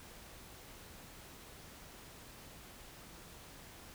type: silence
effects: pink hiss -54 dBFS RMS until 3.94 s